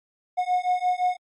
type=beating tone pair; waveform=triangle; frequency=723 / 728.8 Hz; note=F#5 / F#5; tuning=-40 / -26 cents; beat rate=5.8 Hz; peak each=-22 dBFS; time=0.37-1.17 s; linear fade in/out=20 ms; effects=MP3 48 kbps